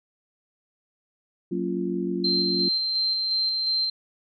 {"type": "chord", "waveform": "sine", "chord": "Gb major seventh", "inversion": "none", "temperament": "just", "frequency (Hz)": [185, 231.2, 277.5, 346.9], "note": ["Gb3", "Bb3", "Db4", "F4"], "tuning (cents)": [0, -14, 2, -12], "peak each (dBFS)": [-29, -33, -32, -28], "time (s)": [1.51, 2.69], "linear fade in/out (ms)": 10}
{"type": "tone with tremolo", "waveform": "sine", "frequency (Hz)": 4133, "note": "C8", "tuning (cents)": -22, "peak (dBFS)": -21, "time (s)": [2.24, 3.9], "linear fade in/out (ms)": 5, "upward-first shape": "square", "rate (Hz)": 2.8, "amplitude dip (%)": 25}
{"effects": []}